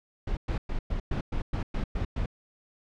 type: noise bursts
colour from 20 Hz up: brown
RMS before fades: -29 dBFS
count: 10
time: 0.27-2.26 s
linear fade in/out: 5 ms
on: 100 ms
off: 110 ms
effects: low-pass 4000 Hz 12 dB/octave